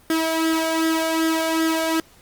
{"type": "tone with flanger", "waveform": "sawtooth", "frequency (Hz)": 323.3, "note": "E4", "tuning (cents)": -34, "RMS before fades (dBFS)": -21, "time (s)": [0.1, 2], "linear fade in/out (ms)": 2, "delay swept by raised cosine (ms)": [0.58, 1.37], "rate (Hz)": 2.6, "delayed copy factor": 0.65, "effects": ["pink hiss -52 dBFS RMS until 2.21 s", "Opus 32 kbps"]}